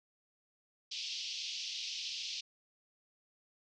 white band-pass noise, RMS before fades -41 dBFS, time 0.91-2.41 s, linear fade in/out 10 ms, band 2600 to 5600 Hz, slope 48 dB/octave, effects none

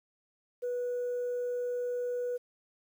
sine tone, 490 Hz, B4, 14 cents flat, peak -29 dBFS, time 0.62-2.38 s, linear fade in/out 20 ms, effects tanh soft clip ceiling -28 dBFS + 10-bit

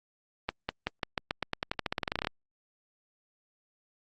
accelerating click train, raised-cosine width 0.3 ms, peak -13 dBFS, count 22, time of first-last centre 0.49-2.271 s, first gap 200 ms, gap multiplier 0.9, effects Opus 32 kbps

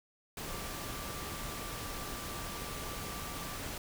sine tone in noise, 1172 Hz, D6, 4 cents flat, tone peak -48 dBFS, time 0.47-3.58 s, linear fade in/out 2 ms, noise pink, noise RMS -41 dBFS, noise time 0.37-3.78 s, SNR -10 dB, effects none

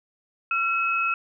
sine tone pair together, 1361 / 2569 Hz, F6 / E7, -45 / -45 cents, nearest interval major seventh, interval 1100 cents, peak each -24 dBFS, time 0.51-1.14 s, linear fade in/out 2 ms, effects none

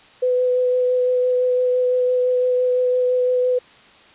sine tone with vibrato, 501 Hz, B4, 25 cents sharp, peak -15 dBFS, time 0.22-3.59 s, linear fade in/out 10 ms, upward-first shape sine, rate 5.9 Hz, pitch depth 11 cents each way, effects white hiss -48 dBFS RMS until 4.14 s + resampled to 8000 Hz

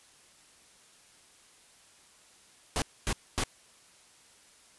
pink noise bursts, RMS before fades -29 dBFS, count 3, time 2.76-3.437 s, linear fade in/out 0 ms, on 59 ms, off 250 ms, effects white hiss -59 dBFS RMS until 4.78 s + resampled to 24000 Hz

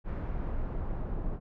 brown noise with low-pass filter sweep, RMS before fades -33 dBFS, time 0.04-1.4 s, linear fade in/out 50 ms, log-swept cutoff 1600 to 980 Hz, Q 0.93, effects none

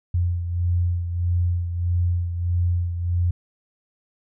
sine beating tone pair, 87.31 / 88.91 Hz, F2 / F2, 0 / +31 cents, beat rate 1.6 Hz, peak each -20 / -28 dBFS, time 0.14-3.31 s, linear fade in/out 5 ms, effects none

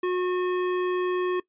sine tone with hard clipping, 362.9 Hz, F#4, 34 cents flat, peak -25 dBFS, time 0.03-1.4 s, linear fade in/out 5 ms, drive 15 dB, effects noise-tail reverb RT60 0.1 s tail -20 dB re dry + resampled to 8000 Hz

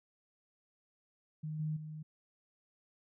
sine tone with level steps, 154.5 Hz, D#3, 12 cents flat, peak -37 / -33 / -42 dBFS, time 1.43-2.03 s, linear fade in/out 10 ms, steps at 1.59 / 1.76 s, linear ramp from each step 10 ms, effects none

